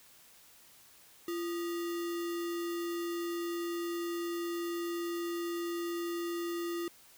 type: tone with sample-and-hold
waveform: sine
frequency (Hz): 342.4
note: F4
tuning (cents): -34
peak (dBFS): -33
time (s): 1.28-6.88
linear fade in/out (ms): 2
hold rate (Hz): 1575
effects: white hiss -59 dBFS RMS until 7.17 s